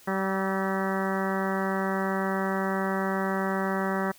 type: harmonic tone with a mistuned harmonic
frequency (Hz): 192.4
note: G3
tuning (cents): -32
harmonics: 1 / 2 / 3 / 4 / 5 / 6 / 7 / 8 / 9 / 10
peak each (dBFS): -29 / -32 / -34 / -35 / -36 / -37 / -37 / -38 / -39 / -39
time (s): 0.07-4.12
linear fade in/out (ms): 10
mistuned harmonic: 7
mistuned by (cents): -39
effects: white hiss -54 dBFS RMS until 4.18 s